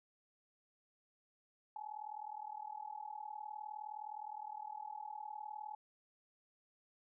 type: tone with amplitude modulation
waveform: sine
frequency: 850 Hz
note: G#5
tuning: 40 cents sharp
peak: -40 dBFS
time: 1.76-5.75 s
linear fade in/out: 2 ms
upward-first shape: sine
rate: 39.5 Hz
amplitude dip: 90%
effects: none